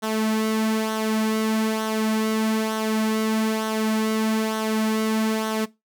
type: tone with flanger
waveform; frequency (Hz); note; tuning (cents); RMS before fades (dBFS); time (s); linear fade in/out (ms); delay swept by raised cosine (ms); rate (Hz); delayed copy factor
sawtooth; 219; A3; -8; -23; 0.02-5.66; 20; 0.41 to 3.41; 1.1; -0.55
effects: noise-tail reverb RT60 0.2 s tail -19 dB re dry